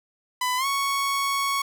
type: tone with pitch glide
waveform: sawtooth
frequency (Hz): 1000 to 1109.6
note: B5 to C#6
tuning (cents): +21 to +1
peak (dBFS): -19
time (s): 0.41-1.62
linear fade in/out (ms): 5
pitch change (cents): +180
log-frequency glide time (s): 0.57-0.66
effects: none